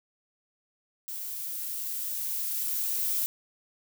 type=noise with level ramp; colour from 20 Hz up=violet; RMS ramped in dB=-37 to -28 dBFS; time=1.08-3.26 s; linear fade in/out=0 ms; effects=none